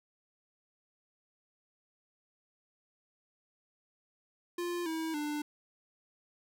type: tone with pitch steps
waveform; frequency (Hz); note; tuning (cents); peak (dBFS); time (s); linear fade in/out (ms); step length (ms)
square; 349.2 / 322.1 / 297.1; F4 / E4 / D4; 0 / -40 / +20; -34; 4.58-5.42; 5; 280
effects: none